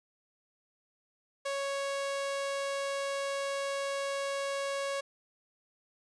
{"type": "tone", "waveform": "sawtooth", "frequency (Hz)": 554.4, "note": "C#5", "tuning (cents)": 0, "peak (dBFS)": -28, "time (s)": [1.45, 5.01], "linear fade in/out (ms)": 10, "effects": ["resampled to 22050 Hz"]}